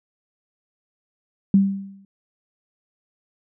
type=tone with exponential decay; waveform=sine; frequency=196 Hz; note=G3; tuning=in tune; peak=-9 dBFS; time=1.54-2.05 s; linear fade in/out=2 ms; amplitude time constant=110 ms; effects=none